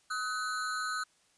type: ring-modulated tone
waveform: square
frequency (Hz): 1384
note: F6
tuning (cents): -16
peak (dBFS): -30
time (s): 0.1-1.04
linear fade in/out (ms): 10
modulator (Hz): 113
effects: white hiss -68 dBFS RMS until 1.37 s + resampled to 22050 Hz